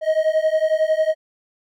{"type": "beating tone pair", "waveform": "triangle", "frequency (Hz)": [624, 635], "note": ["D#5", "D#5"], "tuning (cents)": [5, 35], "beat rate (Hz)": 11, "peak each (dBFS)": -17, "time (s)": [0.01, 1.15], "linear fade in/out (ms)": 50, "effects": []}